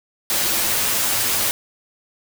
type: noise with comb filter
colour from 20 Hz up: white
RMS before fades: -20 dBFS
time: 0.3-1.51 s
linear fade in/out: 0 ms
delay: 8.9 ms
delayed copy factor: +0.55
effects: none